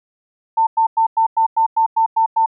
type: tone bursts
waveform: sine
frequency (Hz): 897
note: A5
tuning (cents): +33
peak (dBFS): -11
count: 10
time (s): 0.57-2.461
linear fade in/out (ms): 10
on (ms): 100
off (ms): 99
effects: none